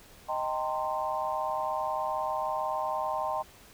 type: chord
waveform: sine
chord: C minor seventh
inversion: first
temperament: equal with one note detuned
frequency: 622.3 / 784 / 910.5 / 1046.5 Hz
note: Eb5 / G5 / Bb5 / C6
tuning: 0 / 0 / -41 / 0 cents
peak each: -34 dBFS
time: 0.28-3.43 s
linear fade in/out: 20 ms
effects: pink hiss -54 dBFS RMS until 3.73 s